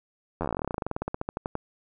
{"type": "slowing click train", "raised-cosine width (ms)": 1, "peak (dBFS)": -15, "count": 30, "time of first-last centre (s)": [0.41, 1.554], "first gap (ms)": 11, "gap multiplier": 1.08, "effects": []}